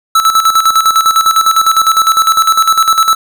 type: tone with tremolo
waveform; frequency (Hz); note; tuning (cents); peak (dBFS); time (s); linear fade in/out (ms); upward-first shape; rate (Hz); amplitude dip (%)
square; 1314; E6; -6; -5; 0.15-3.15; 5; square; 9.9; 65
effects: none